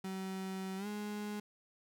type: tone with pitch glide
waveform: 35% pulse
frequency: 190 to 208.4 Hz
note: F#3 to G#3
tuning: +46 to +6 cents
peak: -37 dBFS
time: 0.04-1.4 s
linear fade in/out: 5 ms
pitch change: +160 cents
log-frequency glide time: 0.77-0.87 s
effects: none